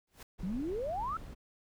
pink noise with exponential growth, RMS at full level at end -45 dBFS, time 0.07-0.23 s, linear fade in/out 5 ms, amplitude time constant 33 ms
brown noise, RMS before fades -45 dBFS, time 0.38-1.35 s, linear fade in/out 20 ms
sine exponential sweep, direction up, 170.9 to 1362 Hz, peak -33 dBFS, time 0.43-1.17 s, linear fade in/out 2 ms
effects none

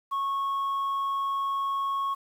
sine tone, 1100 Hz, C#6, 14 cents flat, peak -23 dBFS, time 0.11-2.15 s, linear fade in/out 20 ms, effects tanh soft clip ceiling -25 dBFS + 9-bit

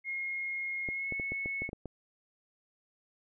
sine tone with pitch glide, 2149 to 2199 Hz, C7 to C#7, +46 to -14 cents, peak -33 dBFS, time 0.04-1.7 s, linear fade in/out 50 ms, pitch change +40 cents, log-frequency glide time 0.89-1.13 s
clicks, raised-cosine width 2 ms, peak -26 dBFS, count 9, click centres 0.888 / 1.123 / 1.198 / 1.32 / 1.459 / 1.62 / 1.691 / 1.731 / 1.857 s
effects none

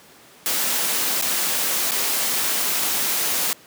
white noise with dropouts, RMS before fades -22 dBFS, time 0.46-3.53 s, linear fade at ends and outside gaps 0 ms, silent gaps 1.213-1.223 / 1.91-1.918 s, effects pink hiss -48 dBFS RMS until 3.66 s + high-pass 200 Hz 12 dB/octave

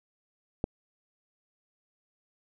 click, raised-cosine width 2 ms, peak -14 dBFS, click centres 0.641 s, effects none

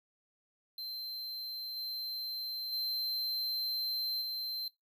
square tone with level steps, 4112 Hz, C8, 31 cents flat, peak -40 / -38 / -34 / -37 dBFS, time 0.78-4.68 s, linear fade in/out 2 ms, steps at 1.76 / 2.72 / 4.21 s, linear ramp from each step 10 ms, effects noise-tail reverb RT60 0.2 s tail -22 dB re dry

